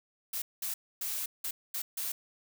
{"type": "noise bursts at uneven times", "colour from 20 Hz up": "blue", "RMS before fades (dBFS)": -35, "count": 6, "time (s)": [[0.33, 0.42], [0.62, 0.74], [1.01, 1.26], [1.44, 1.51], [1.74, 1.82], [1.97, 2.12]], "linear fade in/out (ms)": 5, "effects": []}